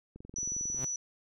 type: click train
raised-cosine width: 3 ms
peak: -34 dBFS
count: 16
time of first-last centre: 0.16-0.836 s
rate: 22.2 Hz
type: tone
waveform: sine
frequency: 5920 Hz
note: F#8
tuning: in tune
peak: -32 dBFS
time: 0.36-0.96 s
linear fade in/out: 2 ms
type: tone with exponential growth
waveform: sawtooth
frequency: 130.4 Hz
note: C3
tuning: 5 cents flat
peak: -31 dBFS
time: 0.64-0.85 s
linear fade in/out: 2 ms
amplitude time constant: 44 ms
effects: none